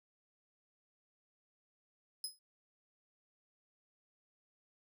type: tone with exponential decay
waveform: 25% pulse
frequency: 5070 Hz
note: D#8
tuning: 32 cents sharp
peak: -30 dBFS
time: 2.24-2.39 s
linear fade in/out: 2 ms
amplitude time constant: 31 ms
effects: none